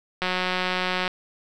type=click train; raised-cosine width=0.3 ms; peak=-9 dBFS; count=158; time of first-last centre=0.22-1.078 s; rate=183 Hz; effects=none